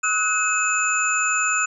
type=tone cluster; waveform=sine; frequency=1279 / 1480 / 2567 / 7090 Hz; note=D#6 / F#6 / E7 / A8; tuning=+47 / 0 / -47 / +12 cents; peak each=-24 dBFS; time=0.03-1.66 s; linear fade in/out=10 ms; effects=none